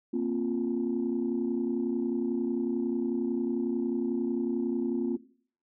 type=chord; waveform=sine; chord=Bb suspended second; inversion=none; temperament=equal with one note detuned; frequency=233.1 / 264.2 / 349.2 Hz; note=Bb3 / C4 / F4; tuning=0 / +17 / 0 cents; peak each=-30 / -30 / -30 dBFS; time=0.13-5.17 s; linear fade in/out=10 ms; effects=noise-tail reverb RT60 0.5 s tail -18 dB re dry + tanh soft clip ceiling -20 dBFS